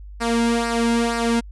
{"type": "tone with flanger", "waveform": "sawtooth", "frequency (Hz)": 233.1, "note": "A#3", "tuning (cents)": 0, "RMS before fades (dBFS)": -20, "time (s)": [0.2, 1.41], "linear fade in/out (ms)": 20, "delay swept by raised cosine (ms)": [0.29, 1.69], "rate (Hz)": 2.1, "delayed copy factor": -0.65, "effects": ["added 50 Hz sine -35 dBFS peak until 1.51 s", "resampled to 24000 Hz"]}